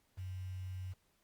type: tone with quantisation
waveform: sine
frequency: 92.7 Hz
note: F#2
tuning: 4 cents sharp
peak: -40 dBFS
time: 0.17-0.94 s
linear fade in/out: 20 ms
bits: 10
effects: pink hiss -75 dBFS RMS until 1.23 s + Opus 48 kbps